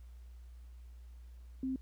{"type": "tone", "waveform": "sine", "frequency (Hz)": 262.1, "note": "C4", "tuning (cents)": 3, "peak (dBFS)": -33, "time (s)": [1.63, 1.76], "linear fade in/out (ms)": 2, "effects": ["added 60 Hz sine -49 dBFS peak until 1.81 s", "pink hiss -72 dBFS RMS until 1.81 s"]}